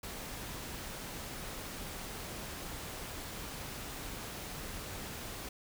pink noise, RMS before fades -43 dBFS, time 0.03-5.49 s, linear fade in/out 5 ms, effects none

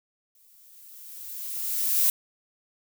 violet noise with exponential growth, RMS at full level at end -20 dBFS, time 0.35-2.1 s, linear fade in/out 1 ms, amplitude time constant 380 ms, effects none

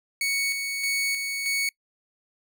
sawtooth tone with tremolo, 2224 Hz, C#7, 5 cents sharp, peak -20 dBFS, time 0.21-1.69 s, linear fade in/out 2 ms, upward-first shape square, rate 1.6 Hz, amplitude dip 40%, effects noise-tail reverb RT60 0.1 s tail -26 dB re dry

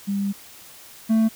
sine / triangle tone pair in turn, 199.3 / 222.1 Hz, G3 / A3, +29 / +16 cents, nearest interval major second, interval 187 cents, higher second, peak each -21 / -13 dBFS, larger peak second, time 0.07-0.33 / 1.09-1.29 s, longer first, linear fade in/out 20 ms, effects white hiss -45 dBFS RMS until 1.35 s

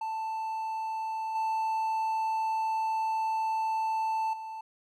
triangle tone with level steps, 884 Hz, A5, 8 cents sharp, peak -29 / -25 / -35 dBFS, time 0.01-4.61 s, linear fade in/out 5 ms, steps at 1.35 / 4.33 s, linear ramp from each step 5 ms, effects none

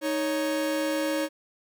45% pulse tone pair together, 311.5 / 555 Hz, D#4 / C#5, +2 / +2 cents, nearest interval minor seventh, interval 1000 cents, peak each -28 dBFS, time 0.01-1.29 s, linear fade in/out 50 ms, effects none

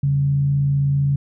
sine tone with frequency modulation, 140.5 Hz, C#3, 24 cents sharp, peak -15 dBFS, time 0.03-1.16 s, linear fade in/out 5 ms, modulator 55.6 Hz, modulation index 0.23, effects none

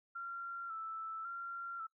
sine tone with vibrato, 1348 Hz, E6, 38 cents sharp, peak -40 dBFS, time 0.15-1.87 s, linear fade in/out 10 ms, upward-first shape square, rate 0.91 Hz, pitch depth 37 cents each way, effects noise-tail reverb RT60 0.1 s tail -20 dB re dry

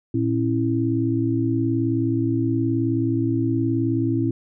sine tone cluster, 114.9 / 271 / 330 Hz, A#2 / C#4 / E4, -25 / -39 / +2 cents, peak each -23 dBFS, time 0.14-4.31 s, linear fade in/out 5 ms, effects none

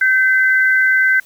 sine tone pair together, 1549.4 / 2032 Hz, G6 / B6, -21 / +49 cents, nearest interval perfect fourth, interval 470 cents, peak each -11 / -17 dBFS, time 0.01-1.2 s, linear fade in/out 5 ms, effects white hiss -48 dBFS RMS until 1.25 s

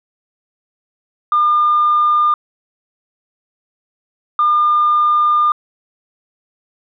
sine tone pair in turn, 1206 / 1206 Hz, D6 / D6, +46 / +46 cents, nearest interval unison, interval 0 cents, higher neither, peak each -9 dBFS, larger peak neither, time 1.32-2.34 / 4.39-5.52 s, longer second, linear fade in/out 2 ms, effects tanh soft clip ceiling -6 dBFS

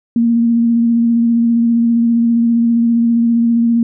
sine tone with vibrato, 233.1 Hz, A#3, in tune, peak -9 dBFS, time 0.16-3.83 s, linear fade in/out 2 ms, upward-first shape sine, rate 15 Hz, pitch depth 19 cents each way, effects none

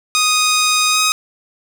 10% pulse tone with pitch glide, 1244.5 to 1258.2 Hz, D#6 to D#6, 0 to +19 cents, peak -4 dBFS, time 0.15-1.12 s, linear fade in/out 0 ms, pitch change +19 cents, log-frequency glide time 0.9-0.99 s, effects none

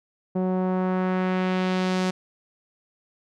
sawtooth tone with low-pass filter sweep, 185 Hz, F#3, in tune, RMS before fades -24 dBFS, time 0.35-2.11 s, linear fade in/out 10 ms, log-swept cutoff 610 to 6400 Hz, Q 1, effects none

